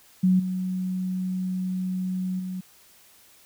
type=tone with level steps; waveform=sine; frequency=185 Hz; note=F#3; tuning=in tune; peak=-16 / -25 / -29 dBFS; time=0.23-2.61 s; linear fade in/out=10 ms; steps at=0.39 / 2.39 s; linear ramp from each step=10 ms; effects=white hiss -55 dBFS RMS until 3.45 s